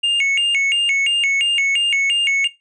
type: tone with vibrato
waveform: triangle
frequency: 2489 Hz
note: D#7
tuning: in tune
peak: -12 dBFS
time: 0.03-2.48 s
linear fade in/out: 10 ms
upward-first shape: square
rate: 2.9 Hz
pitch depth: 210 cents each way
effects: noise-tail reverb RT60 0.2 s tail -17 dB re dry + resampled to 22050 Hz